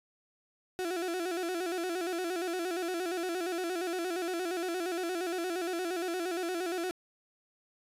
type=tone with vibrato; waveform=35% pulse; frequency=352.6 Hz; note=F4; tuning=17 cents sharp; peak=-30 dBFS; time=0.79-6.91 s; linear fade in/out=0 ms; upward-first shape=square; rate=8.6 Hz; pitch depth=82 cents each way; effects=resampled to 32000 Hz